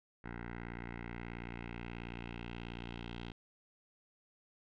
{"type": "tone with low-pass filter sweep", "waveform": "10% pulse", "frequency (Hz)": 58.5, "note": "A#1", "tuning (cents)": 7, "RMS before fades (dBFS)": -45, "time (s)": [0.24, 3.32], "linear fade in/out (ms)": 5, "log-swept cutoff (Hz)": [1800, 3300], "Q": 3.2, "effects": []}